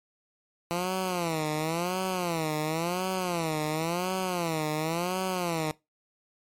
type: tone with vibrato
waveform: 10% pulse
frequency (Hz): 169.4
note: E3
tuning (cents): +48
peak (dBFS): -19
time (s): 0.71-5.71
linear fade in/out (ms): 0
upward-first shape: sine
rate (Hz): 0.94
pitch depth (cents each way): 180
effects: noise-tail reverb RT60 0.2 s tail -20 dB re dry + MP3 64 kbps